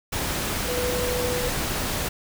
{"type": "tone in noise", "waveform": "sine", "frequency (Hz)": 493.9, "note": "B4", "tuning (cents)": 0, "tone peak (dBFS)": -26, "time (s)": [0.68, 1.49], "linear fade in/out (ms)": 10, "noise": "pink", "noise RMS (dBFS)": -27, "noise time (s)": [0.12, 2.09], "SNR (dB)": -2, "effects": []}